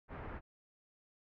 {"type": "low-pass noise", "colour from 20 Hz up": "pink", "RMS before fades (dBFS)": -45, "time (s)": [0.08, 0.41], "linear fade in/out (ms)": 50, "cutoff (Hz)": 1900, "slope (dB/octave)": 24, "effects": []}